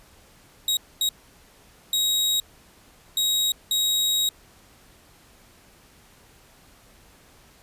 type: tone bursts at uneven times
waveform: sawtooth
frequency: 3800 Hz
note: A#7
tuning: 33 cents sharp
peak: -17 dBFS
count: 5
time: 0.68-0.77 / 1.01-1.09 / 1.93-2.4 / 3.17-3.52 / 3.71-4.29 s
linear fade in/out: 2 ms
effects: pink hiss -54 dBFS RMS until 7.62 s + resampled to 32000 Hz